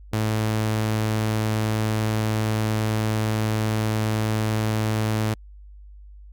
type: tone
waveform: sawtooth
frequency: 108.8 Hz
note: A2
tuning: 19 cents flat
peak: -17 dBFS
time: 0.13-5.34 s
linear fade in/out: 5 ms
effects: added 50 Hz sine -41 dBFS peak until 6.32 s + Opus 48 kbps